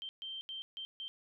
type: tone bursts at uneven times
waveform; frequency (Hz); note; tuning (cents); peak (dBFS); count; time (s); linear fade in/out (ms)
sine; 3136; G7; 0; -40; 5; 0.02-0.09 / 0.22-0.41 / 0.49-0.62 / 0.77-0.85 / 1-1.08; 0
effects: none